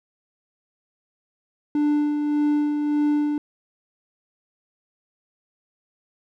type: tone with tremolo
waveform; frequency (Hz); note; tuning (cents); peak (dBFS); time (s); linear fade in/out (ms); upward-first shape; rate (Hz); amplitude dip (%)
triangle; 295.6; D4; +11; -15; 1.75-3.38; 2; sine; 1.7; 40
effects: none